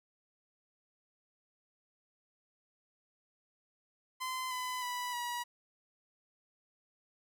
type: tone with pitch steps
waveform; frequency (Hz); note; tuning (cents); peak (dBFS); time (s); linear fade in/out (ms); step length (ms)
sawtooth; 1029 / 1007.2 / 985.9 / 965.1; C6 / B5 / B5 / B5; -29 / +34 / -3 / -40; -32; 4.2-5.44; 20; 310
effects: none